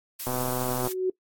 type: noise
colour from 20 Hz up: blue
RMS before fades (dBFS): -34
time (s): 0.19-0.93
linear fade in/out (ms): 10
type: click train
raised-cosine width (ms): 1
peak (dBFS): -16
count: 77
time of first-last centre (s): 0.27-0.873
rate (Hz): 126
type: tone with exponential growth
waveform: sine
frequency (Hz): 371.6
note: F#4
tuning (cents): +7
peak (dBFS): -20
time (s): 0.41-1.1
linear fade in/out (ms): 5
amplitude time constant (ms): 150
effects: noise-tail reverb RT60 0.1 s tail -21 dB re dry + AAC 64 kbps